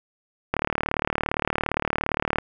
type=click train; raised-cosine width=0.5 ms; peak=-7 dBFS; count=70; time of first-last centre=0.54-2.385 s; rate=37.4 Hz; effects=none